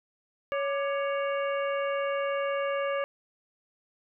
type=harmonic tone with a mistuned harmonic; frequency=558 Hz; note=C#5; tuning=11 cents sharp; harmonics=1 / 2 / 3 / 4 / 5; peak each=-28 / -34 / -38 / -40 / -42 dBFS; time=0.52-3.04 s; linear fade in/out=0 ms; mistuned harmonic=2; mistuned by=+100 cents; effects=none

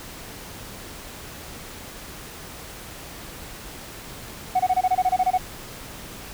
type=tone bursts; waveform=sine; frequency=740 Hz; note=F#5; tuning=in tune; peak=-14 dBFS; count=12; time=4.55-5.378 s; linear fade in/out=10 ms; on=47 ms; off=24 ms; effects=tanh soft clip ceiling -14 dBFS + pink hiss -39 dBFS RMS until 6.33 s

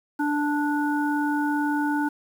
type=harmonic tone; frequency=293.7 Hz; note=D4; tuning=in tune; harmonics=1 / 3 / 5; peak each=-23 / -28 / -30 dBFS; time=0.19-2.09 s; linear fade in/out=10 ms; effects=8-bit

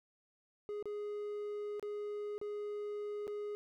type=tone with dropouts; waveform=triangle; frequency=415.3 Hz; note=G#4; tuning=in tune; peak=-36 dBFS; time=0.69-3.55 s; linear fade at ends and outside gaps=0 ms; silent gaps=0.826-0.856 / 1.796-1.827 / 2.38-2.414 / 3.27-3.278 s; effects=none

